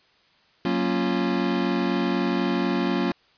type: chord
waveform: square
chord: Gb major seventh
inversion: none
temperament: equal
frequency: 185 / 233.1 / 277.2 / 349.2 Hz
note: Gb3 / Bb3 / Db4 / F4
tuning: 0 / 0 / 0 / 0 cents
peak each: -28 dBFS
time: 0.65-3.12 s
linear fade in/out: 2 ms
effects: white hiss -60 dBFS RMS until 3.37 s + resampled to 11025 Hz